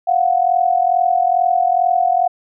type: tone pair together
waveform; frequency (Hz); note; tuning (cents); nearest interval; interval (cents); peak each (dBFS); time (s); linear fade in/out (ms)
sine; 697.7 / 740; F5 / F#5; -2 / 0; minor second; 102; -15; 0.07-2.28; 10
effects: none